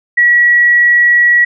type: tone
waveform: sine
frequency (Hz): 1926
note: B6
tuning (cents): -44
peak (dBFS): -5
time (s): 0.17-1.45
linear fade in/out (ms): 10
effects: none